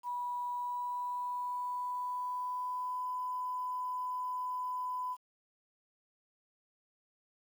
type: tone with pitch glide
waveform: sine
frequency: 977 to 1002.1 Hz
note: B5 to B5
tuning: -19 to +25 cents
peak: -34 dBFS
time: 0.03-5.17 s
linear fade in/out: 50 ms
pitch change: +44 cents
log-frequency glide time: 0.48-3.06 s
effects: 10-bit